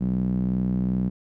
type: tone with band-pass filter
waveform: sawtooth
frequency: 62.6 Hz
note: B1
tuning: 24 cents sharp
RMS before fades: -24 dBFS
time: 0-1.1 s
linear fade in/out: 20 ms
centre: 190 Hz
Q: 4
effects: none